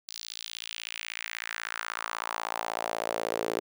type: tone with high-pass filter sweep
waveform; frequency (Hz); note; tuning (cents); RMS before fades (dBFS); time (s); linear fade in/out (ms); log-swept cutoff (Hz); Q
sawtooth; 56.3; A1; +40; -35; 0.08-3.6; 5; 4700 to 410; 2.5
effects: none